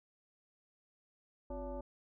sine tone with frequency modulation, 260 Hz, C4, 11 cents flat, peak -39 dBFS, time 1.5-1.81 s, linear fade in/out 5 ms, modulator 308 Hz, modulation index 1.7, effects none

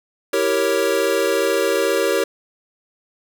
square chord, E diminished seventh, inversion none, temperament equal, 329.6 / 392 / 466.2 / 554.4 Hz, E4 / G4 / Bb4 / Db5, 0 / 0 / 0 / 0 cents, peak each -27 / -22 / -22 / -22 dBFS, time 0.33-2.24 s, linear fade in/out 5 ms, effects none

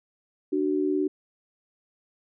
sine tone pair together, 297 / 375.7 Hz, D4 / F#4, +20 / +26 cents, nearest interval major third, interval 406 cents, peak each -25 dBFS, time 0.52-1.08 s, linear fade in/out 10 ms, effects none

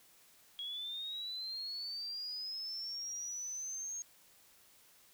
sine linear sweep, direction up, 3300 to 6530 Hz, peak -39 dBFS, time 0.59-4.02 s, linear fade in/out 0 ms, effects white hiss -64 dBFS RMS until 5.13 s

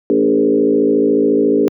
sine tone with frequency modulation, 349.2 Hz, F4, in tune, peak -9 dBFS, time 0.1-1.68 s, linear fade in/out 0 ms, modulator 54.1 Hz, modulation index 2.2, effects high-pass 200 Hz 12 dB/octave

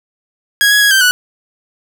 sawtooth tone with pitch steps, 1654 / 1673 / 1659 / 1562 / 1477 Hz, G#6 / G#6 / G#6 / G6 / F#6, -8 / +12 / -2 / -7 / -3 cents, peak -4 dBFS, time 0.61-1.11 s, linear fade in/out 0 ms, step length 100 ms, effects none

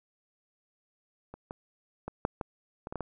clicks, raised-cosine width 1 ms, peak -29 / -24 / -22 / -12 / -19 / -24 / -24 / -20 / -20 dBFS, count 9, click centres 1.34 / 1.509 / 2.08 / 2.251 / 2.412 / 2.871 / 2.925 / 2.957 / 3.007 s, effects none

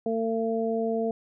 harmonic tone, 225.9 Hz, A3, 46 cents sharp, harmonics 1 / 2 / 3, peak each -29 / -27 / -31 dBFS, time 0.06-1.11 s, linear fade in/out 2 ms, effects none

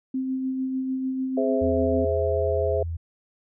sine tone with tremolo, 261.6 Hz, C4, in tune, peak -23 dBFS, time 0.14-2.05 s, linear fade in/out 5 ms, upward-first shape sine, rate 6.7 Hz, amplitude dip 30%
sine chord, Ab augmented, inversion none, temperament equal, 415.3 / 523.3 / 659.3 Hz, Ab4 / C5 / E5, 0 / 0 / 0 cents, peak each -26 dBFS, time 1.37-2.83 s, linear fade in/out 5 ms
sine tone with vibrato, 83.5 Hz, E2, 23 cents sharp, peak -27 dBFS, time 1.61-2.97 s, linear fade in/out 10 ms, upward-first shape sine, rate 5.1 Hz, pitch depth 9 cents each way
effects none

